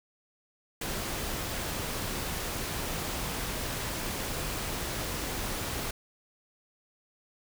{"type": "noise", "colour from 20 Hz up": "pink", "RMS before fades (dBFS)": -34, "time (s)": [0.81, 5.91], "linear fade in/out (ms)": 5, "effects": []}